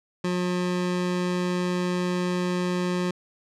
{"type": "tone", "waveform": "25% pulse", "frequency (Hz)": 179.4, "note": "F3", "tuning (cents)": 47, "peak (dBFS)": -20, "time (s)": [0.24, 3.11], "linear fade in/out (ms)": 5, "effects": ["low-pass 7000 Hz 12 dB/octave"]}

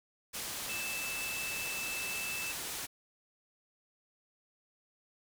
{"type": "low-pass noise", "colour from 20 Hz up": "white", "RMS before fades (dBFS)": -40, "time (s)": [0.33, 2.87], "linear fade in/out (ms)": 20, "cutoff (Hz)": 12000, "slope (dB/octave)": 12}
{"type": "tone", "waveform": "triangle", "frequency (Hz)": 2637, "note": "E7", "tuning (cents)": 0, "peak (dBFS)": -36, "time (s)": [0.69, 2.52], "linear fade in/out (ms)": 5}
{"effects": []}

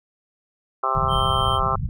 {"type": "harmonic tone", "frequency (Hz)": 132.1, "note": "C3", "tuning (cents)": 17, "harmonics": [3, 4, 5, 6, 7, 8, 9, 10], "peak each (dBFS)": [-33, -33, -31, -28, -34, -25, -25, -25], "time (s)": [0.83, 1.76], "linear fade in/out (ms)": 5}
{"type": "low-pass noise", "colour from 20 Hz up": "white", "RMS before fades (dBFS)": -26, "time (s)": [0.95, 1.89], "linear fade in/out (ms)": 0, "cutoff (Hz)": 170, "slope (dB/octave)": 48}
{"type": "tone", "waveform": "triangle", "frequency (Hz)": 3136, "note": "G7", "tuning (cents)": 0, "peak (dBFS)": -25, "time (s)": [1.08, 1.6], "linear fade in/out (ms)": 50}
{"effects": []}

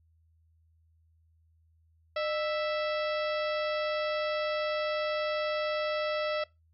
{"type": "harmonic tone with a mistuned harmonic", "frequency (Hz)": 659.3, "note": "E5", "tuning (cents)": 0, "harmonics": [1, 2, 3, 4, 5, 6, 7, 8], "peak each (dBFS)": [-30, -36, -40, -42, -44, -46, -47, -48], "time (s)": [2.16, 6.44], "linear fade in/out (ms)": 5, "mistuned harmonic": 1, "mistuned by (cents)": -140, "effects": ["noise-tail reverb RT60 0.2 s tail -21 dB re dry", "added 81 Hz sine -63 dBFS peak until 6.73 s"]}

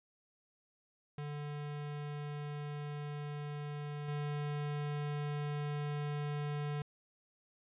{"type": "tone with level steps", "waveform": "square", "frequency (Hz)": 146.83, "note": "D3", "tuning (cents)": 0, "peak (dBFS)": [-40, -36], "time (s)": [1.18, 6.82], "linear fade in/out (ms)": 2, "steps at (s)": 4.08, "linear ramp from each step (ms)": 5, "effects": ["resampled to 8000 Hz"]}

